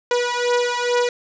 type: beating tone pair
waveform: sawtooth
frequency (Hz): 485.2 / 487.5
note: B4 / B4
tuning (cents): -31 / -23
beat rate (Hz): 2.3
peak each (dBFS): -17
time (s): 0.11-1.09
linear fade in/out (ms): 2
effects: resampled to 16000 Hz + 7-bit